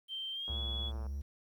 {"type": "tone with pitch glide", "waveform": "sine", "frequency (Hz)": [3136, 3381], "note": ["G7", "G#7"], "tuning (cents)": [0, 30], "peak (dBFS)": -37, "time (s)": [0.08, 0.92], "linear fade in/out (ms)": 50, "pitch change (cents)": 130, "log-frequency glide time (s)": [0.32, 0.58]}
{"type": "click train", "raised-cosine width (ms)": 1, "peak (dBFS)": -37, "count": 66, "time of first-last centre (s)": [0.48, 1.066], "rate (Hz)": 111}
{"type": "tone with vibrato", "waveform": "triangle", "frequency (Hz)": 68.7, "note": "C#2", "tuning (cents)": -15, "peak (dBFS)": -34, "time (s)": [0.49, 1.22], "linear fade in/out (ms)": 10, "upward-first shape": "sine", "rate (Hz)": 3.3, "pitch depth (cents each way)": 36}
{"effects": ["11-bit"]}